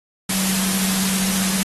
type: tone in noise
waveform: sine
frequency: 190 Hz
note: F#3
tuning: 46 cents sharp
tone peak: -22 dBFS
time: 0.29-1.63 s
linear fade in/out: 5 ms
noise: white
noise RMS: -22 dBFS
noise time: 0.29-1.63 s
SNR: -3 dB
effects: AAC 32 kbps